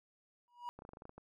triangle tone with exponential growth, 965 Hz, B5, 40 cents flat, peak -35 dBFS, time 0.48-0.69 s, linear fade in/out 0 ms, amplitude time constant 45 ms
clicks, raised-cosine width 1 ms, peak -37 dBFS, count 10, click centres 0.79 / 0.821 / 0.851 / 0.891 / 0.934 / 0.971 / 1.021 / 1.054 / 1.094 / 1.18 s
effects none

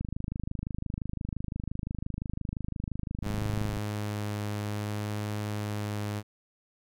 click train, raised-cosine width 5 ms, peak -21 dBFS, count 98, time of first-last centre 0.01-3.77 s, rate 25.8 Hz
sawtooth tone with vibrato, 104.6 Hz, G#2, 13 cents sharp, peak -27 dBFS, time 3.22-6.23 s, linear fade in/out 50 ms, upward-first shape sine, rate 0.6 Hz, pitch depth 8 cents each way
effects none

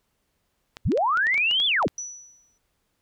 clicks, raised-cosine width 0.2 ms, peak -19 dBFS, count 11, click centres 0.769 / 0.919 / 0.975 / 1.173 / 1.269 / 1.343 / 1.378 / 1.512 / 1.601 / 1.827 / 1.881 s
sine linear two-way sweep, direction up then down, 31.9 to 3520 to 31.9 Hz, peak -19 dBFS, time 0.85-1.88 s, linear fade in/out 10 ms, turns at 1.66 s
sine tone with exponential decay, 5920 Hz, F#8, in tune, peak -28 dBFS, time 1.98-2.58 s, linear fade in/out 2 ms, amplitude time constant 130 ms
effects pink hiss -73 dBFS RMS until 3.01 s

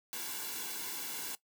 white noise with comb filter, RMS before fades -40 dBFS, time 0.13-1.35 s, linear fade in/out 0 ms, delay 1.6 ms, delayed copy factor -0.7, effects noise-tail reverb RT60 0.1 s tail -18 dB re dry + high-pass 200 Hz 12 dB/octave

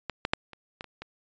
clicks, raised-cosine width 0.3 ms, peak -15 / -11 / -6 / -28 / -20 / -29 / -23 dBFS, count 7, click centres 0.097 / 0.251 / 0.335 / 0.533 / 0.809 / 0.843 / 1.02 s, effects resampled to 16000 Hz

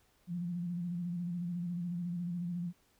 sine tone with vibrato, 174.4 Hz, F3, 2 cents flat, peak -34 dBFS, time 0.27-2.73 s, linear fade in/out 50 ms, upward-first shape square, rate 14 Hz, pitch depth 39 cents each way, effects pink hiss -70 dBFS RMS until 2.99 s

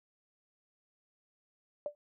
sine tone with exponential decay, 587.3 Hz, D5, in tune, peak -29 dBFS, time 1.86-1.95 s, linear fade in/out 1 ms, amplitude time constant 19 ms, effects none

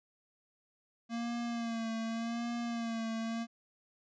square tone with vibrato, 230.8 Hz, A#3, 17 cents flat, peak -35 dBFS, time 1.09-3.47 s, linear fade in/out 50 ms, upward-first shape sine, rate 0.86 Hz, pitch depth 44 cents each way, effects resampled to 16000 Hz

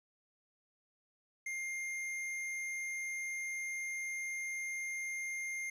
square tone, 2114 Hz, C7, 17 cents sharp, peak -38 dBFS, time 1.46-5.7 s, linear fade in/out 5 ms, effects low-pass 10000 Hz 12 dB/octave + 11-bit

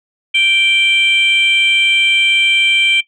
sine tone pair together, 2349 / 3136 Hz, D7 / G7, 0 / 0 cents, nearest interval perfect fourth, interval 500 cents, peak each -11 dBFS, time 0.34-3.01 s, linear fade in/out 10 ms, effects noise-tail reverb RT60 0.1 s tail -17 dB re dry + tanh soft clip ceiling -5 dBFS

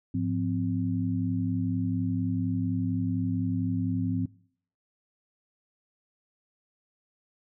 sine tone cluster, 104.5 / 175.8 / 260 Hz, G#2 / F3 / C4, +11 / +12 / -11 cents, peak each -30 / -31 / -29 dBFS, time 0.14-4.26 s, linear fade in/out 5 ms, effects noise-tail reverb RT60 0.6 s tail -23 dB re dry

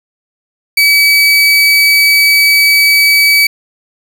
30% pulse tone, 2285 Hz, D7, 48 cents flat, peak -3 dBFS, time 0.77-3.47 s, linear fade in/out 5 ms, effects none

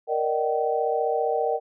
sine chord, Eb major seventh, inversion second, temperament equal with one note detuned, 466.2 / 587.3 / 622.3 / 767.9 Hz, Bb4 / D5 / Eb5 / G5, 0 / 0 / 0 / -36 cents, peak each -25 / -30 / -29 / -26 dBFS, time 0.07-1.6 s, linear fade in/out 50 ms, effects none

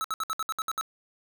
square tone bursts, 1300 Hz, E6, 24 cents flat, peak -28 dBFS, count 9, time 0.01-0.811 s, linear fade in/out 0 ms, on 33 ms, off 63 ms, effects none

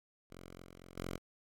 5% pulse tone with level steps, 44.42 Hz, F1, 30 cents sharp, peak -39 / -42 / -28 dBFS, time 0.3-1.18 s, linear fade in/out 10 ms, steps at 0.63 / 0.97 s, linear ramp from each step 10 ms, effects AAC 48 kbps

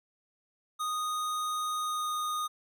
square tone with pitch glide, 1240 to 1232.9 Hz, D#6 to D#6, -6 to -16 cents, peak -31 dBFS, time 0.79-2.48 s, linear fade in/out 20 ms, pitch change -10 cents, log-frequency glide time 1.79-2.12 s, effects none

